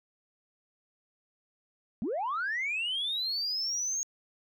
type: linear sweep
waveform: sine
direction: up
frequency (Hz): 185 to 6600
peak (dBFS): -28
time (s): 2.02-4.03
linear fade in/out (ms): 0
effects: tanh soft clip ceiling -26 dBFS